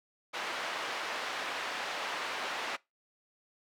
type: band-pass noise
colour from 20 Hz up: pink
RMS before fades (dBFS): -37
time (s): 0.33-2.77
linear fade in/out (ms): 20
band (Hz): 690 to 3400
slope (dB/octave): 12
effects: noise-tail reverb RT60 0.2 s tail -22 dB re dry